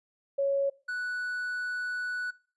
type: tone pair in turn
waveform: sine / triangle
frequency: 554.4 / 1480.1 Hz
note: C#5 / F#6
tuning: 0 / 0 cents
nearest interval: octave + perfect fourth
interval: 1700 cents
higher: second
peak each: -24 / -29 dBFS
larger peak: first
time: 0.38-0.7 / 0.88-2.31 s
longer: second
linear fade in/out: 10 ms
effects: noise-tail reverb RT60 0.4 s tail -22 dB re dry + resampled to 24000 Hz